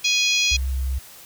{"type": "harmonic tone", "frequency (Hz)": 830.6, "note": "G#5", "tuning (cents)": 0, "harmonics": [3, 4, 5, 6, 7, 8], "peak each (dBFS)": [-21, -23, -25, -27, -28, -29], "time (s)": [0.04, 0.57], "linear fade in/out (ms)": 10}
{"type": "tone", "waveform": "sine", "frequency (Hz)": 65.6, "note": "C2", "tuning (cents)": 5, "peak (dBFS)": -21, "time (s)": [0.51, 0.99], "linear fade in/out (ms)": 10}
{"effects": ["white hiss -44 dBFS RMS until 1.25 s"]}